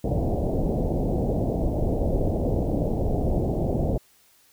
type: low-pass noise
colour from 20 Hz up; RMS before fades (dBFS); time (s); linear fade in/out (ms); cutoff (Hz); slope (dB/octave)
pink; -24; 0.04-3.98; 5; 710; 48
effects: white hiss -59 dBFS RMS until 4.52 s